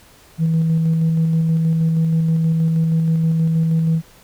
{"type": "tone with tremolo", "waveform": "sine", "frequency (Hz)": 162.4, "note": "E3", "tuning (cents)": -26, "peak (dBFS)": -11, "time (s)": [0.38, 4.02], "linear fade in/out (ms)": 50, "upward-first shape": "square", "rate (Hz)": 6.3, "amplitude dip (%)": 25, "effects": ["tanh soft clip ceiling -11 dBFS", "pink hiss -48 dBFS RMS until 4.23 s"]}